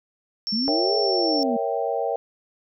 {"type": "tone", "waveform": "sine", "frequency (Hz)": 5430, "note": "F8", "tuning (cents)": -50, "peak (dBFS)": -24, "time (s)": [0.47, 1.43], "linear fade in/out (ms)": 0}
{"type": "linear two-way sweep", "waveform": "sine", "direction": "up then down", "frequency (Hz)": [202.3, 430.3, 226.7], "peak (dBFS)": -23, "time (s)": [0.52, 1.57], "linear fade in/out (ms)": 10, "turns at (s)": 0.97}
{"type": "chord", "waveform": "sine", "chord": "A# diminished seventh", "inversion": "none", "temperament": "equal", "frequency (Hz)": [466.2, 554.4, 659.3, 784], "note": ["A#4", "C#5", "E5", "G5"], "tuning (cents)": [0, 0, 0, 0], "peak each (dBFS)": [-27, -28, -28, -28], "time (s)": [0.68, 2.16], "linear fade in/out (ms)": 0}
{"effects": []}